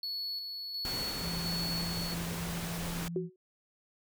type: tone with tremolo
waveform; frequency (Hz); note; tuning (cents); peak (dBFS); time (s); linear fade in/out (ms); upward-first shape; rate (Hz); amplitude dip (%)
triangle; 4400; C#8; -14; -33; 0.03-2.14; 2; square; 1.4; 35
type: noise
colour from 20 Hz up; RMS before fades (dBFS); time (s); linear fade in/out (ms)
pink; -39; 0.85-3.08; 0
type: tone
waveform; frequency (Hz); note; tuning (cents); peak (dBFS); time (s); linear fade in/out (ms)
sine; 170; F3; -46; -36; 1.2-3.3; 50
type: tone with exponential decay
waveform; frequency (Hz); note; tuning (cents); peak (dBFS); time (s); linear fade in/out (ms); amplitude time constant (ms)
sine; 370; F#4; 0; -26; 3.16-3.36; 2; 43
effects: none